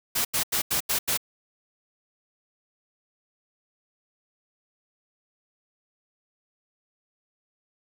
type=noise bursts; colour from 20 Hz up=white; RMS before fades=-25 dBFS; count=6; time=0.15-1.175 s; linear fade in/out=10 ms; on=100 ms; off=85 ms; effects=none